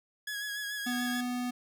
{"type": "tone with vibrato", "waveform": "sawtooth", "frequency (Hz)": 1671, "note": "G#6", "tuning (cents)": 10, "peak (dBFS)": -31, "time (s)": [0.27, 1.21], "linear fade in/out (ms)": 5, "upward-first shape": "sine", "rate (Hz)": 6.9, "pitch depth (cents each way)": 31}
{"type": "tone", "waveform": "square", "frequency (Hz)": 246.9, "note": "B3", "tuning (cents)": 0, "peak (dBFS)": -32, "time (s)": [0.86, 1.51], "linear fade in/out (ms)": 10}
{"effects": []}